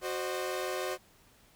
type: chord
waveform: sawtooth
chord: C diminished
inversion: second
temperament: equal with one note detuned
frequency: 370 / 523.3 / 609.8 Hz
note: Gb4 / C5 / Eb5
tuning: 0 / 0 / -35 cents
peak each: -32 / -33 / -35 dBFS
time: 0.01-0.98 s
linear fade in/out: 50 ms
effects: pink hiss -62 dBFS RMS until 1.55 s